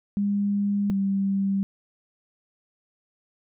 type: tone pair in turn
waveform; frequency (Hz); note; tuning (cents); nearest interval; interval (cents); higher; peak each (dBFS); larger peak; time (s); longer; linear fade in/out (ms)
sine; 202.3 / 195.97; G#3 / G3; -45 / 0; minor second; 55; first; -21; neither; 0.17-0.9 / 0.9-1.63; neither; 0
effects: none